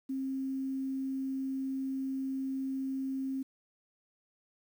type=tone with quantisation; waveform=sine; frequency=266.9 Hz; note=C4; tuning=35 cents sharp; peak=-32 dBFS; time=0.09-3.43 s; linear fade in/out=10 ms; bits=10; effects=none